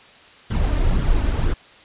brown noise with flanger, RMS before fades -18 dBFS, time 0.5-1.54 s, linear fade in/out 10 ms, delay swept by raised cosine 0.6 to 3.4 ms, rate 2 Hz, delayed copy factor +0.5, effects white hiss -47 dBFS RMS until 1.84 s + resampled to 8000 Hz

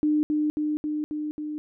sine tone with echo, 301.9 Hz, D4, 48 cents sharp, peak -19 dBFS, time 0.03-0.23 s, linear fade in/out 0 ms, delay 270 ms, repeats 5, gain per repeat -2 dB, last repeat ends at 1.58 s, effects none

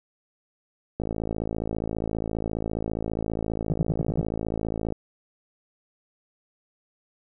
click train, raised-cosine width 2 ms, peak -15 dBFS, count 216, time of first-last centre 1-4.923 s, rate 54.8 Hz
sine tone bursts, 156.4 Hz, D#3, 9 cents sharp, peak -21 dBFS, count 6, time 3.7-4.209 s, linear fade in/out 5 ms, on 29 ms, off 67 ms
effects none

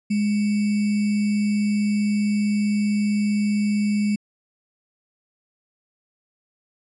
sine tone with sample-and-hold, 207.7 Hz, G#3, in tune, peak -18 dBFS, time 0.1-4.16 s, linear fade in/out 10 ms, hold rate 2450 Hz, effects resampled to 24000 Hz

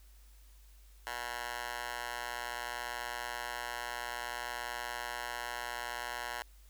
10% pulse tone with high-pass filter, 120.6 Hz, B2, 41 cents flat, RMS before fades -40 dBFS, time 1.07-6.42 s, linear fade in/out 0 ms, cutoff 1100 Hz, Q 2.7, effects added 50 Hz sine -55 dBFS peak until 6.69 s + white hiss -66 dBFS RMS until 6.69 s

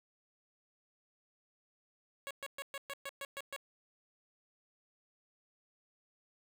10% pulse tone bursts, 554.4 Hz, C#5, in tune, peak -32 dBFS, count 9, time 2.27-3.563 s, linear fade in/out 0 ms, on 37 ms, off 120 ms, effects none

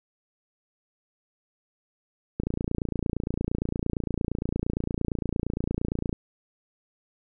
click train, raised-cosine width 3 ms, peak -14 dBFS, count 108, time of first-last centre 2.4-6.128 s, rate 28.7 Hz, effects none

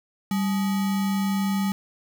sine tone with sample-and-hold, 196 Hz, G3, in tune, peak -21 dBFS, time 0.31-1.72 s, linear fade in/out 2 ms, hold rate 1050 Hz, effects none

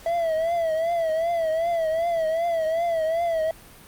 triangle tone with vibrato, 659.3 Hz, E5, in tune, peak -19 dBFS, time 0.06-3.51 s, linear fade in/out 2 ms, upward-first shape triangle, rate 2.6 Hz, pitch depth 92 cents each way, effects pink hiss -47 dBFS RMS until 3.87 s + Opus 48 kbps

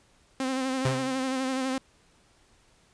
sawtooth tone with vibrato, 262 Hz, C4, 2 cents sharp, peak -23 dBFS, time 0.4-1.78 s, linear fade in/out 2 ms, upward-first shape sine, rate 12 Hz, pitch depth 37 cents each way
sawtooth tone with exponential decay, 131 Hz, C3, 2 cents sharp, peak -17 dBFS, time 0.85-1.23 s, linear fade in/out 5 ms, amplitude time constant 82 ms
effects pink hiss -62 dBFS RMS until 2.93 s + resampled to 22050 Hz

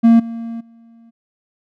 triangle tone with level steps, 230.1 Hz, A#3, 22 cents flat, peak -4 / -22 / -41 dBFS, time 0.03-1.11 s, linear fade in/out 20 ms, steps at 0.19 / 0.6 s, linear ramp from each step 10 ms, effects none

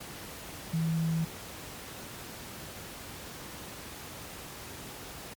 sine tone in noise, 163 Hz, E3, 19 cents flat, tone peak -26 dBFS, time 0.73-1.25 s, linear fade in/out 10 ms, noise pink, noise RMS -43 dBFS, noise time 0-5.34 s, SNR +14 dB, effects high-pass 60 Hz 12 dB/octave + MP3 96 kbps

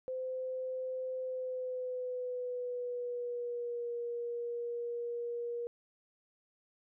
sine tone with pitch glide, 515 to 475 Hz, C5 to A#4, -28 to +33 cents, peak -35 dBFS, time 0.08-5.67 s, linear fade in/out 0 ms, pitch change -139 cents, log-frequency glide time 1.2-3.91 s, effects none

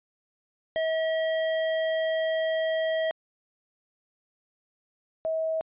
square / sine tone pair in turn, 642 / 642 Hz, E5 / E5, -46 / -46 cents, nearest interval unison, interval 0 cents, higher neither, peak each -25 dBFS, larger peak neither, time 0.76-3.11 / 5.25-5.61 s, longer first, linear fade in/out 0 ms, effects resampled to 8000 Hz

